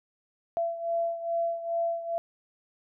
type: beating tone pair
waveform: sine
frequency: 674 / 676.4 Hz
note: E5 / E5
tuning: +38 / +44 cents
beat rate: 2.4 Hz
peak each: -28 / -33 dBFS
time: 0.57-2.18 s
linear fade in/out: 0 ms
effects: none